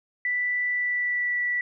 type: tone with pitch glide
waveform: sine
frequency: 1975.5 to 1957.3 Hz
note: B6 to B6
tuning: 0 to -16 cents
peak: -23 dBFS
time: 0.25-1.61 s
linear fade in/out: 2 ms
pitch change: -16 cents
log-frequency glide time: 0.66-1.39 s
effects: none